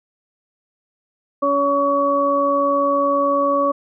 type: harmonic tone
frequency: 281.9 Hz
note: C#4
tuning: 29 cents sharp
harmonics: 1 / 2 / 4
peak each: -23 / -18 / -18 dBFS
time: 1.42-3.72 s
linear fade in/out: 10 ms
effects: none